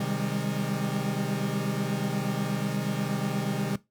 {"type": "chord", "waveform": "40% pulse", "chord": "Ab major seventh", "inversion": "first", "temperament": "equal with one note detuned", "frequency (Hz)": [130.81, 155.56, 196, 204.3], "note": ["C3", "Eb3", "G3", "Ab3"], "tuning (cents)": [0, 0, 0, -28], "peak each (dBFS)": -32, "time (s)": [0, 3.76], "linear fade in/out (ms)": 5, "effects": ["noise-tail reverb RT60 0.2 s tail -18 dB re dry"]}